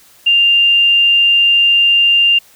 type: tone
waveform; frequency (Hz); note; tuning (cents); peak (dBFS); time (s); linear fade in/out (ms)
sine; 2794; F7; 0; -7; 0.26-2.39; 10
effects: white hiss -46 dBFS RMS until 2.55 s